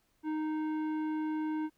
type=tone with tanh clipping; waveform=sine; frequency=310 Hz; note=D#4; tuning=6 cents flat; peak=-33 dBFS; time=0.23-1.7 s; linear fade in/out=50 ms; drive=12 dB; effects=pink hiss -74 dBFS RMS until 1.77 s